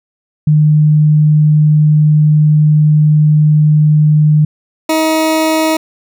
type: tone pair in turn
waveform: sine / 20% pulse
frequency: 151.9 / 317.1 Hz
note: D#3 / D#4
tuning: -41 / +33 cents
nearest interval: octave + minor second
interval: 1274 cents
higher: second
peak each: -5 / -5 dBFS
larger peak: neither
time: 0.47-4.45 / 4.89-5.77 s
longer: first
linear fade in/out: 5 ms
effects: none